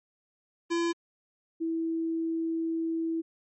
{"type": "tone pair in turn", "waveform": ["square", "sine"], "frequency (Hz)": [338.9, 327.5], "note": ["E4", "E4"], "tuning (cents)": [48, -11], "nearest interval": "minor second", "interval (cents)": 59, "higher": "first", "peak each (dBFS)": [-26, -27], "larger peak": "first", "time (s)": [[0.7, 0.93], [1.6, 3.22]], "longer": "second", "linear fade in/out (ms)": 20, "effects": ["MP3 32 kbps"]}